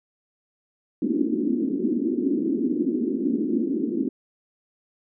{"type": "band-pass noise", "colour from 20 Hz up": "pink", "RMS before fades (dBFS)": -24, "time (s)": [1.02, 4.09], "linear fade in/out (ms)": 5, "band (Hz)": [230, 350], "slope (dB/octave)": 48, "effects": []}